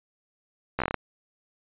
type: slowing click train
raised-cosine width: 0.5 ms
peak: -11 dBFS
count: 8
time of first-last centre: 0.79-0.943 s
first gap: 13 ms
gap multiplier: 1.17
effects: resampled to 8000 Hz